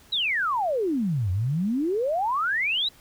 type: exponential two-way sweep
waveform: sine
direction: down then up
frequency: 4024 to 87.31 to 4024 Hz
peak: -22 dBFS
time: 0.12-2.89 s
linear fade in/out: 10 ms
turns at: 1.31 s
effects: pink hiss -54 dBFS RMS until 3 s